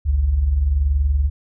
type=tone pair together; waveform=sine; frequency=50.2 / 71 Hz; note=G1 / C#2; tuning=+42 / +42 cents; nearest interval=tritone; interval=600 cents; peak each=-23 / -15 dBFS; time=0.05-1.3 s; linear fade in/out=20 ms; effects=none